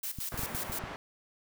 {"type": "noise with tremolo", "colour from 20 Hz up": "blue", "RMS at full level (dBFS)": -36, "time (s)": [0.03, 0.79], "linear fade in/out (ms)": 5, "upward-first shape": "square", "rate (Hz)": 5.8, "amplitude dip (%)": 75}
{"type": "clicks", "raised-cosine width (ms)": 5, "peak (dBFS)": -27, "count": 7, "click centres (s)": [0.187, 0.343, 0.393, 0.434, 0.549, 0.698, 0.839]}
{"type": "low-pass noise", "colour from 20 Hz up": "white", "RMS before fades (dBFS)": -42, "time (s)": [0.32, 0.96], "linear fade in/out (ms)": 0, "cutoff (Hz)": 1500, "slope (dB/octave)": 12}
{"effects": []}